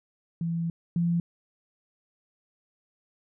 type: tone pair in turn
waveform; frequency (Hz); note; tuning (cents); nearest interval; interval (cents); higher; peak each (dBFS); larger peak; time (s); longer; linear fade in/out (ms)
sine; 167.4 / 170.82; E3 / F3; +27 / -38; unison; 35; second; -26 / -22; second; 0.41-0.7 / 0.96-1.2; first; 2
effects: none